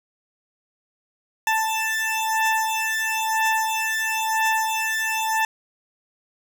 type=beating tone pair; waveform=20% pulse; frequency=883 / 884 Hz; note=A5 / A5; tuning=+6 / +8 cents; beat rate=1 Hz; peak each=-19 dBFS; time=1.47-5.45 s; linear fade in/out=2 ms; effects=none